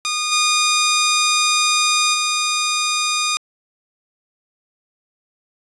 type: tone with level steps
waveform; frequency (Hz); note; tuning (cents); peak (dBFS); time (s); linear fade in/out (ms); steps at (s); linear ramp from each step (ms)
10% pulse; 1225; D#6; -27; -11 / -6 / -9; 0.05-3.37; 0; 0.31 / 2.13; 20
effects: resampled to 22050 Hz